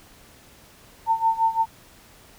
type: tone with tremolo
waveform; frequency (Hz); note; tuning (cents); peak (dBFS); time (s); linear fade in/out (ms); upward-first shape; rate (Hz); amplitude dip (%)
sine; 900; A5; +39; -15; 1.06-1.66; 50; sine; 5.8; 85
effects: pink hiss -51 dBFS RMS until 2.38 s